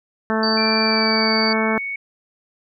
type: harmonic tone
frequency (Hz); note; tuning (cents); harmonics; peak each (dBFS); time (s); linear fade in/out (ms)
220; A3; 0; 1 / 2 / 3 / 4 / 5 / 6 / 7 / 8; -21 / -24 / -26 / -27 / -28 / -29 / -29 / -30; 0.3-1.78; 0
type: tone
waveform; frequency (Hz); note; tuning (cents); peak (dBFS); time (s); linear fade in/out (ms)
sine; 4598; D8; -37; -20; 0.43-1.53; 2
type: tone with pitch glide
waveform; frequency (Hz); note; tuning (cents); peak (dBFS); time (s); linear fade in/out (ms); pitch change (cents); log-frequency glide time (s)
sine; 2349 to 2224; D7 to C#7; 0 to +5; -24; 0.57-1.96; 5; -95; 0.84-1.33
effects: none